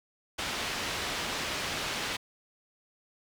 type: low-pass noise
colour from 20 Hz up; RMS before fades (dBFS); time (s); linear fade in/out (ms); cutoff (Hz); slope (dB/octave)
white; -34; 0.38-2.17; 10; 3900; 12
effects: none